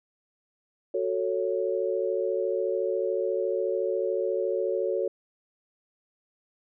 sine chord, F# minor, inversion none, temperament just, 370 / 444 / 555 Hz, F#4 / A4 / C#5, 0 / +16 / +2 cents, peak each -29 dBFS, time 0.94-5.08 s, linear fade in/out 5 ms, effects none

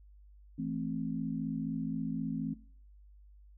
sine chord, A minor, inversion second, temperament just, 165 / 220 / 264 Hz, E3 / A3 / C4, +2 / 0 / +16 cents, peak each -38 / -38 / -36 dBFS, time 0.58-2.54 s, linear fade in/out 10 ms, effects noise-tail reverb RT60 0.5 s tail -20 dB re dry + added 50 Hz sine -54 dBFS peak until 3.57 s

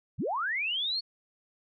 sine linear sweep, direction up, 68.3 to 4435 Hz, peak -28 dBFS, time 0.18-1.01 s, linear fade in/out 20 ms, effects none

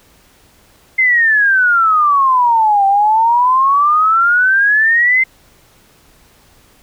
sine exponential two-way sweep, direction down then up, 2093 to 779 to 2093 Hz, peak -8 dBFS, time 0.98-5.24 s, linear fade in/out 10 ms, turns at 2.86 s, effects pink hiss -49 dBFS RMS until 6.82 s

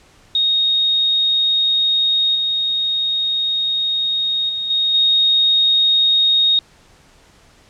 sine tone with level steps, 3729 Hz, A#7, in tune, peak -13 / -16 / -20 / -14 / -11 dBFS, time 0.35-6.59 s, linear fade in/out 2 ms, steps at 2.35 / 4.49 / 4.7 / 4.94 s, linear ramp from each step 5 ms, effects pink hiss -50 dBFS RMS until 7.69 s + low-pass 8000 Hz 12 dB/octave

